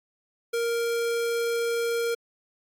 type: tone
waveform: square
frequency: 466.7 Hz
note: A#4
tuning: 2 cents sharp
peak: -25 dBFS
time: 0.53-2.15 s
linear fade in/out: 10 ms
effects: AAC 64 kbps